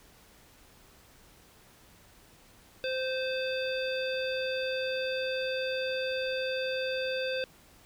harmonic tone with a mistuned harmonic, 520 Hz, C5, 11 cents flat, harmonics 1 / 3 / 5 / 7 / 9, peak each -31 / -38 / -38 / -40 / -43 dBFS, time 2.84-7.44 s, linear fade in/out 0 ms, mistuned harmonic 7, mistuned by -34 cents, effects pink hiss -58 dBFS RMS until 7.85 s

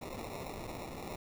violet noise with sample-and-hold, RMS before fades -43 dBFS, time 0.01-1.16 s, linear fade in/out 5 ms, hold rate 1575 Hz, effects none

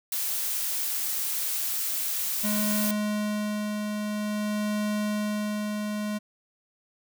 blue noise, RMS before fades -29 dBFS, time 0.12-2.91 s, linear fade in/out 2 ms
square tone with tremolo, 210 Hz, G#3, 19 cents sharp, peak -26 dBFS, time 2.43-6.19 s, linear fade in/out 20 ms, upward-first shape sine, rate 0.51 Hz, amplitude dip 30%
effects none

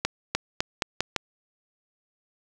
accelerating click train, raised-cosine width 0.2 ms, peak -6 dBFS, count 6, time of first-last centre 0.05-1.163 s, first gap 300 ms, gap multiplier 0.85, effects none

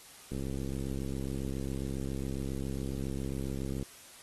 click train, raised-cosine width 3 ms, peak -24 dBFS, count 237, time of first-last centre 0.32-3.827 s, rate 67.3 Hz, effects white hiss -53 dBFS RMS until 4.22 s + AAC 32 kbps

